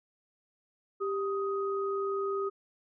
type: tone pair together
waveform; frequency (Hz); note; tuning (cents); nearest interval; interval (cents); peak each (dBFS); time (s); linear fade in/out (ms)
sine; 394.1 / 1251.2; G4 / D#6; +9 / +9; octave + minor sixth; 2000; -30 / -35; 1-2.5; 20
effects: none